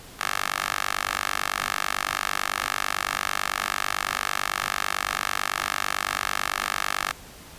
10% pulse tone with high-pass filter, 49 Hz, G1, in tune, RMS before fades -28 dBFS, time 0.19-7.12 s, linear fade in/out 10 ms, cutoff 1300 Hz, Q 1.6, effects pink hiss -45 dBFS RMS until 7.58 s + resampled to 32000 Hz

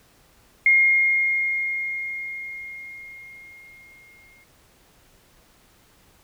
sine tone with exponential decay, 2136 Hz, C7, 35 cents sharp, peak -12 dBFS, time 0.66-4.44 s, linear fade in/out 2 ms, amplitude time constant 820 ms, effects pink hiss -57 dBFS RMS until 6.23 s

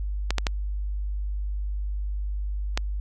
clicks, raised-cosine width 0.2 ms, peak -7 dBFS, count 4, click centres 0.306 / 0.383 / 0.468 / 2.775 s, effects added 50 Hz sine -26 dBFS peak until 3 s

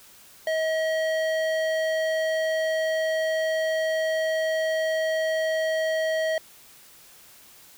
square tone with band-pass filter, 637 Hz, D#5, 41 cents sharp, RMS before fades -25 dBFS, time 0.47-6.38 s, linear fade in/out 2 ms, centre 1300 Hz, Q 0.67, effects white hiss -51 dBFS RMS until 7.77 s

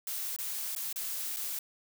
blue noise with dropouts, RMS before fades -36 dBFS, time 0.07-1.59 s, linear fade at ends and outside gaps 2 ms, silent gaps 0.364-0.387 / 0.751-0.762 / 0.928-0.959 / 1.363-1.368 s, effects none

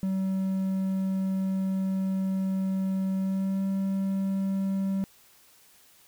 triangle tone with pitch glide, 190.8 to 193.69 Hz, G3 to G3, -47 to -21 cents, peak -23 dBFS, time 0.03-5.04 s, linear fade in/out 0 ms, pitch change +26 cents, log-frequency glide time 3.17-3.64 s, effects white hiss -58 dBFS RMS until 6.07 s

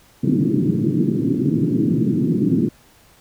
white band-pass noise, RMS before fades -18 dBFS, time 0.23-2.69 s, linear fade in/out 10 ms, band 120 to 340 Hz, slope 48 dB/octave, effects pink hiss -52 dBFS RMS until 3.2 s

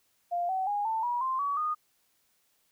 sine tone with pitch steps, 698.5 / 757.3 / 821.1 / 890.3 / 965.3 / 1046.6 / 1134.7 / 1230.3 Hz, F5 / F#5 / G#5 / A5 / B5 / C6 / C#6 / D#6, 0 / +40 / -20 / +20 / -40 / 0 / +40 / -20 cents, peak -27 dBFS, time 0.31-1.75 s, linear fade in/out 20 ms, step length 180 ms, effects white hiss -71 dBFS RMS until 2.71 s

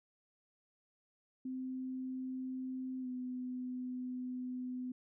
sine tone with pitch glide, 258.6 to 252 Hz, C4 to B3, -20 to +35 cents, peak -38 dBFS, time 1.45-4.92 s, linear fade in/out 5 ms, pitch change -45 cents, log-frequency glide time 3.01-3.07 s, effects none

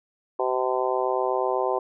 harmonic tone, 128 Hz, C3, 38 cents flat, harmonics 3 / 4 / 5 / 6 / 7 / 8, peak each -27 / -28 / -29 / -30 / -30 / -31 dBFS, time 0.39-1.79 s, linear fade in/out 5 ms, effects none

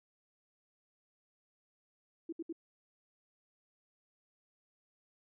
sine tone bursts, 330 Hz, E4, 2 cents sharp, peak -37 dBFS, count 3, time 2.29-2.527 s, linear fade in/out 5 ms, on 35 ms, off 66 ms, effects none

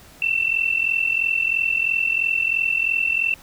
sine tone pair together, 2664 / 2707 Hz, E7 / E7, +18 / +45 cents, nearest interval unison, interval 27 cents, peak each -21 dBFS, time 0.22-3.34 s, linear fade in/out 2 ms, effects pink hiss -47 dBFS RMS until 3.42 s

